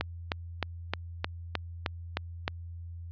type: click train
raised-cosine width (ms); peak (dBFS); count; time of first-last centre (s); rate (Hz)
0.3; -12; 9; 0.01-2.479; 3.24
effects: added 85 Hz sine -39 dBFS peak until 3.11 s + resampled to 11025 Hz